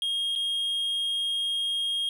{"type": "tone with dropouts", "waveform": "triangle", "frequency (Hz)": 3248, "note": "G#7", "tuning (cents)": -39, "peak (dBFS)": -24, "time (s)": [0.02, 2.09], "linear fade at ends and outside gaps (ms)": 1, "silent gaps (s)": [0.353, 0.359], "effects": []}